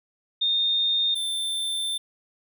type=tone pair in turn; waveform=sine / square; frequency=3655 / 3559 Hz; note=A#7 / A7; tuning=-35 / +19 cents; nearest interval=unison; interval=46 cents; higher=first; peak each=-20 / -26 dBFS; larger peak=first; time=0.41-1.15 / 1.15-1.98 s; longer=second; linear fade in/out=10 ms; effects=none